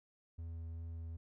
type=tone with vibrato; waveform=triangle; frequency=82.6 Hz; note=E2; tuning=4 cents sharp; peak=-40 dBFS; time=0.38-1.17 s; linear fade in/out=10 ms; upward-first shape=sine; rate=2.6 Hz; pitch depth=9 cents each way; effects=none